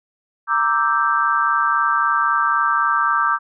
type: chord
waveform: sine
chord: E half-diminished seventh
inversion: second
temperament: equal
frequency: 932.3 / 1174.7 / 1318.5 / 1568 Hz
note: Bb5 / D6 / E6 / G6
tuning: 0 / 0 / 0 / 0 cents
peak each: -24 / -18 / -21 / -21 dBFS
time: 0.47-3.39 s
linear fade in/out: 50 ms
effects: none